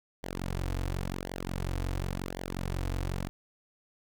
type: tone with flanger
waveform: sawtooth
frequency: 45.56 Hz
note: F#1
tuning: 26 cents flat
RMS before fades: -34 dBFS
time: 0.23-3.29 s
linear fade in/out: 0 ms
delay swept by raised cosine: 0.76 to 5.26 ms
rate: 0.93 Hz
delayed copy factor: -0.85
effects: none